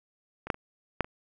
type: clicks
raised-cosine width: 0.5 ms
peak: -23 / -9 / -29 / -9 / -28 dBFS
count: 5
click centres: 0.47 / 0.502 / 0.544 / 1.007 / 1.045 s
effects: none